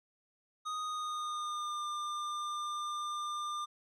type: tone with pitch glide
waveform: square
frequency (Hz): 1244.5 to 1198.6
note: D#6 to D6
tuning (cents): 0 to +35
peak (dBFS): -36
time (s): 0.65-3.66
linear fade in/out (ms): 20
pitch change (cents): -65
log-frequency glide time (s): 0.83-1.82
effects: low-pass 7000 Hz 12 dB/octave